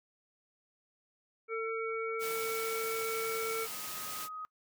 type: harmonic tone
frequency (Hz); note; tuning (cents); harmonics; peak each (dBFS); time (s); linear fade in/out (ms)
449.2; A4; +36; 1 / 3 / 5; -34 / -39 / -41; 1.48-3.68; 50
type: tone with exponential growth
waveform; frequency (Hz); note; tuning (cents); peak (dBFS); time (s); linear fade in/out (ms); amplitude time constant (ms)
sine; 1256; D#6; +16; -38; 2.05-4.45; 0; 520
type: high-pass noise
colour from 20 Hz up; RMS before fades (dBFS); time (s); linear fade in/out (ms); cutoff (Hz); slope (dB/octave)
white; -41; 2.19-4.29; 50; 100; 24
effects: noise-tail reverb RT60 0.1 s tail -23 dB re dry